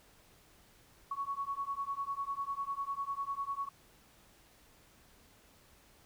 sine beating tone pair, 1108.7 / 1118.7 Hz, C#6 / C#6, 0 / +15 cents, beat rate 10 Hz, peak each -38 / -38 dBFS, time 1.11-3.69 s, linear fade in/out 5 ms, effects pink hiss -63 dBFS RMS until 6.05 s

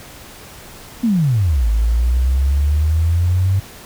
sine exponential two-way sweep, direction down then up, 246.9 to 53.2 to 98 Hz, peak -12 dBFS, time 1.03-3.6 s, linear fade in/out 10 ms, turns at 1.68 s, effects pink hiss -38 dBFS RMS until 3.85 s

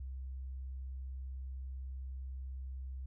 sine tone, 65.41 Hz, C2, in tune, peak -40 dBFS, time 0-3.06 s, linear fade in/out 5 ms, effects none

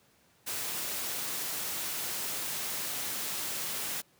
white noise, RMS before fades -35 dBFS, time 0.46-4.02 s, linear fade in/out 20 ms, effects pink hiss -65 dBFS RMS until 4.19 s + high-pass 100 Hz 12 dB/octave

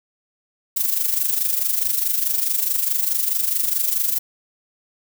violet noise with amplitude modulation, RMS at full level -18 dBFS, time 0.76-4.19 s, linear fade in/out 10 ms, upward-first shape sine, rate 24.7 Hz, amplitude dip 65%, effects none

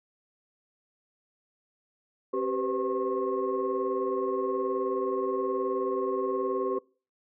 sine tone cluster, 268.1 / 387.4 / 498.1 / 517 / 1081 Hz, C4 / G4 / B4 / C5 / C#6, +42 / -20 / +15 / -21 / -44 cents, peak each -36 / -28 / -33 / -37 / -34 dBFS, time 2.33-6.79 s, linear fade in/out 10 ms, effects noise-tail reverb RT60 0.4 s tail -24 dB re dry + tanh soft clip ceiling -16 dBFS

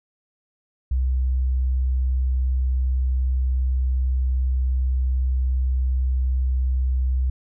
sine tone, 64.1 Hz, C2, 35 cents flat, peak -18 dBFS, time 0.91-7.3 s, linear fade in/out 5 ms, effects none

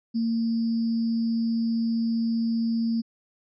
sine tone with sample-and-hold, 228.8 Hz, A#3, 32 cents flat, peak -22 dBFS, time 0.14-3.02 s, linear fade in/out 20 ms, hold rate 4900 Hz, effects resampled to 16000 Hz

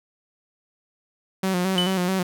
sawtooth tone with vibrato, 184.3 Hz, F#3, 7 cents flat, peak -17 dBFS, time 1.43-2.23 s, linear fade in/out 5 ms, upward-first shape square, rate 4.6 Hz, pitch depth 52 cents each way
triangle tone with exponential decay, 3000 Hz, F#7, 23 cents sharp, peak -16 dBFS, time 1.78-2.06 s, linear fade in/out 0 ms, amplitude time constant 59 ms
effects none

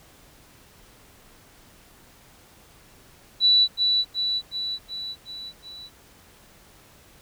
sine tone with echo, 3951 Hz, B7, in tune, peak -14 dBFS, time 3.4-3.68 s, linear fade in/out 50 ms, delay 370 ms, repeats 6, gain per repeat -4 dB, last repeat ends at 5.9 s, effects pink hiss -53 dBFS RMS until 7.21 s

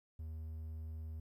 triangle tone, 79.3 Hz, D#2, 33 cents sharp, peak -40 dBFS, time 0.19-1.2 s, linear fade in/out 5 ms, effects 13-bit

